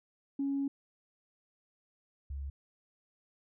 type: tone pair in turn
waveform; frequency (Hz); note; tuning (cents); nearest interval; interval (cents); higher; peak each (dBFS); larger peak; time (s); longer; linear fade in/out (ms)
sine; 277.2 / 69.3; C#4 / C#2; 0 / 0; 2 octaves; 2400; first; -29 / -36; first; 0.39-0.68 / 2.3-2.5; first; 5
effects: tanh soft clip ceiling -25 dBFS